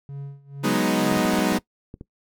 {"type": "tone with tremolo", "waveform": "triangle", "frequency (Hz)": 140, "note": "C#3", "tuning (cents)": 18, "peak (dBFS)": -28, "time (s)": [0.09, 1.2], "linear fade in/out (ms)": 0, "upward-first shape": "sine", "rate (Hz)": 2.2, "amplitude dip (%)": 90}
{"type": "chord", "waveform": "sawtooth", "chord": "G# minor seventh", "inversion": "third", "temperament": "equal", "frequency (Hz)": [185, 207.7, 246.9, 311.1], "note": ["F#3", "G#3", "B3", "D#4"], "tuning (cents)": [0, 0, 0, 0], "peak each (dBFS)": -21, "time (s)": [0.63, 1.59], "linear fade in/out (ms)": 20}
{"type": "clicks", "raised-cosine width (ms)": 3, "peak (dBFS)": -24, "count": 9, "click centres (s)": [1.123, 1.172, 1.254, 1.336, 1.389, 1.524, 1.587, 1.941, 2.011]}
{"effects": ["noise-tail reverb RT60 0.1 s tail -20 dB re dry"]}